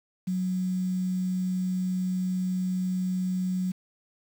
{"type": "tone with quantisation", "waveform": "sine", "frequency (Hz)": 184.2, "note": "F#3", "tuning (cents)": -7, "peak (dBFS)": -25, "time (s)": [0.27, 3.72], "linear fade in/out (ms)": 10, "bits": 8, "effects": []}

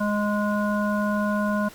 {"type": "harmonic tone", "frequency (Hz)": 207.7, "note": "G#3", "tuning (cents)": 0, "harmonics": [1, 3, 5, 7], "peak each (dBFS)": [-23, -28, -30, -31], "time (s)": [0, 1.69], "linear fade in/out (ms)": 10, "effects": ["pink hiss -46 dBFS RMS until 1.74 s"]}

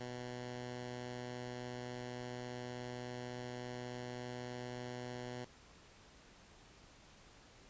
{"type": "tone", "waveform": "10% pulse", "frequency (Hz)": 123.47, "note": "B2", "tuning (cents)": 0, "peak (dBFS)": -35, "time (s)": [0, 5.45], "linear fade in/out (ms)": 10, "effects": ["pink hiss -61 dBFS RMS until 7.69 s", "resampled to 16000 Hz"]}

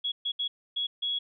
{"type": "tone bursts at uneven times", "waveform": "sine", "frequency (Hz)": 3344, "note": "G#7", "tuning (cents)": 11, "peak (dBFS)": -27, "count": 5, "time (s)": [[0.04, 0.12], [0.25, 0.32], [0.39, 0.48], [0.76, 0.87], [1.02, 1.19]], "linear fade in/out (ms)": 10, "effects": []}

